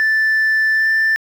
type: tone with pitch glide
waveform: sine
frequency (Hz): 1760 to 1773.3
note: A6 to A6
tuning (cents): 0 to +13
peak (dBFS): -10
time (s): 0-1.16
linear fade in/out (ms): 0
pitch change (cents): +13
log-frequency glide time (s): 0.73-0.89
effects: tanh soft clip ceiling -11 dBFS + 7-bit